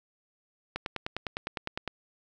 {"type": "click train", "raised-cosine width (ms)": 0.3, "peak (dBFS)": -16, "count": 12, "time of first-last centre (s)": [0.76, 1.877], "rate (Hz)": 9.85, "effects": []}